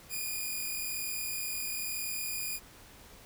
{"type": "tone pair together", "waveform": "5% pulse", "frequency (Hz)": [2408, 2449], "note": ["D7", "D#7"], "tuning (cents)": [43, -28], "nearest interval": "unison", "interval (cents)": 29, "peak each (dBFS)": [-30, -25], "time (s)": [0.09, 2.6], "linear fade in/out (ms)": 50, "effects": ["pink hiss -54 dBFS RMS until 3.25 s"]}